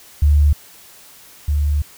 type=tone pair in turn; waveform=sine; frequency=73.42 / 73.42 Hz; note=D2 / D2; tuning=0 / 0 cents; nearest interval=unison; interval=0 cents; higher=neither; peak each=-9 / -14 dBFS; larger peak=first; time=0.22-0.53 / 1.48-1.82 s; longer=second; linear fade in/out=5 ms; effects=white hiss -44 dBFS RMS until 1.97 s